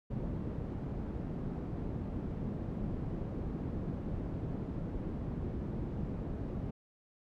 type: low-pass noise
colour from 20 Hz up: white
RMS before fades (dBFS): -38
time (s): 0.1-6.71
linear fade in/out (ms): 10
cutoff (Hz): 220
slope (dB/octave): 12
effects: none